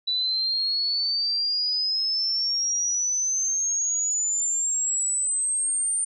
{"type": "exponential sweep", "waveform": "sine", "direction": "up", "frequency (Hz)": [3951, 8990], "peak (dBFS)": -22, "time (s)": [0.07, 6.05], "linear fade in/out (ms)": 10, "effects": []}